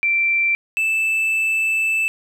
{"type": "tone pair in turn", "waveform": ["sine", "triangle"], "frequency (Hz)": [2349, 2637], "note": ["D7", "E7"], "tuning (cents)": [0, 0], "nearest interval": "major second", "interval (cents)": 200, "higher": "second", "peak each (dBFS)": -15, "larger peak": "neither", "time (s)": [[0.03, 0.55], [0.77, 2.08]], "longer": "second", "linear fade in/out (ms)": 0, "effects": []}